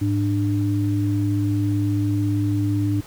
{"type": "tone pair together", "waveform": "sine", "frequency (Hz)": [105.08, 297.2], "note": ["G#2", "D4"], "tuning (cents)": [21, 21], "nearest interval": "octave + tritone", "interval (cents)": 1800, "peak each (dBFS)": [-20, -22], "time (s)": [0.01, 3.01], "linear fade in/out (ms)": 10, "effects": ["pink hiss -44 dBFS RMS until 3.06 s"]}